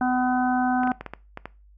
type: harmonic tone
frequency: 251.9 Hz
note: B3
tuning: 34 cents sharp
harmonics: 1 / 3 / 4 / 5 / 6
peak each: -23 / -24 / -35 / -35 / -31 dBFS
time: 0.01-0.92 s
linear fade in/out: 2 ms
type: clicks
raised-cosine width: 0.5 ms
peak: -18 dBFS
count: 8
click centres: 0.834 / 0.874 / 0.917 / 1.01 / 1.063 / 1.136 / 1.374 / 1.456 s
effects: noise-tail reverb RT60 0.3 s tail -20 dB re dry + added 50 Hz sine -50 dBFS peak until 1.77 s